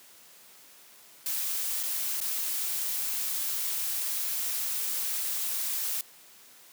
blue noise with dropouts, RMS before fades -31 dBFS, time 1.26-6.01 s, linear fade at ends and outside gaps 1 ms, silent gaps 1.83-1.834 / 2.203-2.213 s, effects white hiss -54 dBFS RMS until 6.72 s + high-pass 150 Hz 12 dB/octave

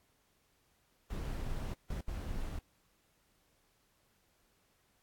brown noise bursts at uneven times, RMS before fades -38 dBFS, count 3, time 1.1-1.74 / 1.9-2.01 / 2.08-2.59 s, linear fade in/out 5 ms, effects pink hiss -73 dBFS RMS until 5.02 s + AAC 64 kbps

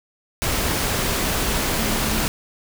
sine tone in noise, 219.6 Hz, A3, 3 cents flat, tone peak -28 dBFS, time 1.78-2.25 s, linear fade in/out 0 ms, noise pink, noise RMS -22 dBFS, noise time 0.42-2.28 s, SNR -9 dB, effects none

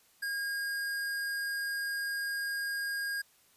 square tone, 1625 Hz, G#6, 38 cents flat, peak -33 dBFS, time 0.22-3.22 s, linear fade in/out 10 ms, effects white hiss -65 dBFS RMS until 3.56 s + resampled to 32000 Hz

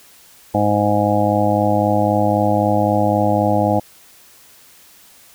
harmonic tone, 103.83 Hz, G#2, in tune, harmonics 1 / 2 / 3 / 5 / 6 / 7 / 8, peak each -21 / -21 / -21 / -21 / -21 / -21 / -21 dBFS, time 0.54-3.8 s, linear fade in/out 10 ms, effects white hiss -47 dBFS RMS until 5.34 s

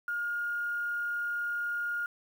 sine tone with quantisation, 1422 Hz, F6, 31 cents sharp, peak -30 dBFS, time 0.08-2.06 s, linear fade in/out 2 ms, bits 9, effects none

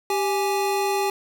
square tone pair together, 392.2 / 830.6 Hz, G4 / G#5, +1 / 0 cents, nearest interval octave + minor second, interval 1299 cents, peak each -24 / -25 dBFS, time 0.1-1.1 s, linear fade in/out 2 ms, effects none

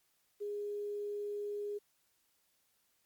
sine tone with quantisation, 412.1 Hz, G#4, 13 cents flat, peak -36 dBFS, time 0.4-1.79 s, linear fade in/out 20 ms, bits 11, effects white hiss -75 dBFS RMS until 3.05 s + MP3 96 kbps

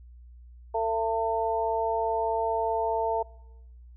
harmonic tone, 224.8 Hz, A3, 37 cents sharp, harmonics 2 / 3 / 4, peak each -29 / -29 / -28 dBFS, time 0.74-3.23 s, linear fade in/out 10 ms, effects noise-tail reverb RT60 1.0 s tail -24 dB re dry + added 60 Hz sine -46 dBFS peak until 3.96 s

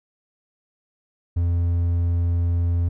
triangle tone, 86 Hz, F2, 26 cents flat, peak -16 dBFS, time 1.36-2.89 s, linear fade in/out 10 ms, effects none

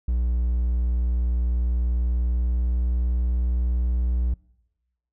triangle tone with pitch glide, 60.2 to 60.76 Hz, B1 to B1, -44 to -28 cents, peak -18 dBFS, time 0.08-4.34 s, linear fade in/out 5 ms, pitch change +16 cents, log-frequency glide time 1.97-3.04 s, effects noise-tail reverb RT60 1.0 s tail -24 dB re dry

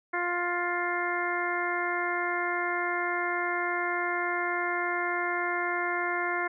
harmonic tone, 351.3 Hz, F4, 10 cents sharp, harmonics 1 / 2 / 3 / 4 / 5 / 6, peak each -34 / -34 / -34 / -34 / -34 / -34 dBFS, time 0.13-6.48 s, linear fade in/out 10 ms, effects none

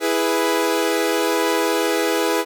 sawtooth chord, E major, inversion none, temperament equal, 329.6 / 415.3 / 493.9 Hz, E4 / G#4 / B4, 0 / 0 / 0 cents, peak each -18 dBFS, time 0-2.45 s, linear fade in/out 50 ms, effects none

